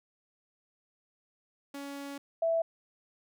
sawtooth / sine tone pair in turn, 280.7 / 660.3 Hz, C#4 / E5, +22 / +3 cents, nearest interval octave + minor third, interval 1481 cents, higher second, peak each -35 / -25 dBFS, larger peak second, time 1.74-2.18 / 2.42-2.62 s, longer first, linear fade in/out 5 ms, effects none

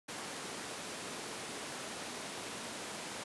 pink high-pass noise, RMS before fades -43 dBFS, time 0.08-3.24 s, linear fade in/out 10 ms, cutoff 230 Hz, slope 12 dB/octave, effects resampled to 24000 Hz

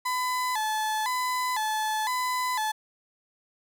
35% pulse tone with vibrato, 932.3 Hz, A#5, in tune, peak -24 dBFS, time 0.05-2.72 s, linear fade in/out 10 ms, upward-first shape square, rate 0.99 Hz, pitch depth 130 cents each way, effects none

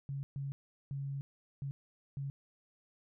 sine tone bursts at uneven times, 138.59 Hz, C#3, in tune, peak -36 dBFS, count 5, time 0.09-0.23 / 0.36-0.52 / 0.91-1.21 / 1.62-1.71 / 2.17-2.3 s, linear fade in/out 0 ms, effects none

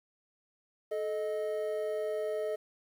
triangle tone pair together, 433 / 622.3 Hz, A4 / D#5, -28 / 0 cents, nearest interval tritone, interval 628 cents, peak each -32 / -32 dBFS, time 0.91-2.56 s, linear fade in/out 10 ms, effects 10-bit

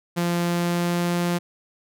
sawtooth tone with pitch glide, 172.9 to 174.3 Hz, F3 to F3, -17 to -3 cents, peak -17 dBFS, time 0.16-1.39 s, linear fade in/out 20 ms, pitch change +14 cents, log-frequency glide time 0.41-1.19 s, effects none

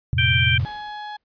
sine chord, F suspended fourth, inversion none, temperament equal with one note detuned, 87.31 / 113.55 / 130.81 Hz, F2 / Bb2 / C3, 0 / -45 / 0 cents, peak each -23 dBFS, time 0.13-0.65 s, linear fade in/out 0 ms
harmonic tone, 784 Hz, G5, in tune, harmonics 2 / 3 / 4, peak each -23 / -20 / -22 dBFS, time 0.18-0.58 s, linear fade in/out 5 ms
pink noise with exponential decay, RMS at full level -39 dBFS, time 0.59-1.24 s, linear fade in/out 5 ms, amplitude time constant 140 ms
35% pulse tone, 840 Hz, G#5, 19 cents sharp, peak -29 dBFS, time 0.65-1.17 s, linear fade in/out 10 ms
effects resampled to 11025 Hz

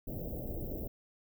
pink band-stop noise, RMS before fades -39 dBFS, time 0.07-0.88 s, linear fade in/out 10 ms, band 630 to 15000 Hz, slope 48 dB/octave, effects none

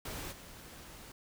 pink noise with level steps, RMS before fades -42 / -51 dBFS, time 0.05-1.12 s, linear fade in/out 5 ms, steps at 0.31 s, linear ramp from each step 20 ms, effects none

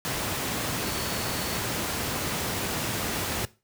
sine tone in noise, 4435 Hz, C#8, in tune, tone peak -39 dBFS, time 0.85-1.59 s, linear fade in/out 0 ms, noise pink, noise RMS -29 dBFS, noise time 0.05-3.45 s, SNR -13 dB, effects noise-tail reverb RT60 0.3 s tail -19 dB re dry + high-pass 80 Hz 12 dB/octave

